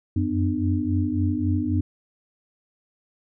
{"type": "tone cluster", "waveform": "sine", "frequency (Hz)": [91.1, 94.8, 248.2, 300.1], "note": ["F#2", "F#2", "B3", "D4"], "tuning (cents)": [-26, 43, 9, 38], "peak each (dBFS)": -26, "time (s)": [0.16, 1.81], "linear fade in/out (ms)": 5, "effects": []}